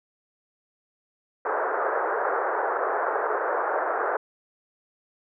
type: band-pass noise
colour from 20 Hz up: pink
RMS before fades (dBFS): -26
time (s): 1.45-4.17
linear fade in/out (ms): 5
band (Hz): 400 to 1600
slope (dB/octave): 48
effects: none